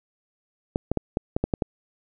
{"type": "clicks", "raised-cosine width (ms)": 2, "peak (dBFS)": -9, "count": 8, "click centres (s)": [0.759, 0.916, 0.973, 1.171, 1.365, 1.44, 1.538, 1.622], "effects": []}